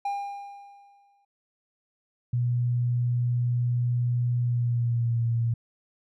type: tone with exponential decay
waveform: triangle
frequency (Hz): 804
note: G5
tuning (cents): +44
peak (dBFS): -23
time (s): 0.05-1.25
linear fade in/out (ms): 5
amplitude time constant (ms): 260
type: tone with pitch glide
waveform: sine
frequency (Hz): 121.6 to 116.51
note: B2 to A#2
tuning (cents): -26 to 0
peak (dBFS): -22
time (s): 2.33-5.54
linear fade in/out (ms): 5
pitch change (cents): -74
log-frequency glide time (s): 4.4-5.22
effects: none